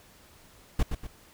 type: noise with echo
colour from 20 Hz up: brown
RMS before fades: -22 dBFS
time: 0.79-0.83 s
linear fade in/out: 5 ms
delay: 120 ms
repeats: 2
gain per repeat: -7 dB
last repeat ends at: 1.07 s
effects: pink hiss -56 dBFS RMS until 1.33 s